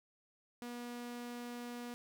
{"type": "tone", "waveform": "sawtooth", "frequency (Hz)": 241.3, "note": "B3", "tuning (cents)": -40, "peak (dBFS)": -39, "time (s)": [0.62, 1.94], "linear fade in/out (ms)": 0, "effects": []}